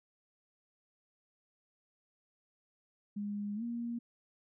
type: tone with pitch glide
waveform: sine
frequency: 205.2 to 235.7 Hz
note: G#3 to A#3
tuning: -21 to +19 cents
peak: -35 dBFS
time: 3.16-3.99 s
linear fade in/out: 10 ms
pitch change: +240 cents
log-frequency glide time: 3.55-3.63 s
effects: none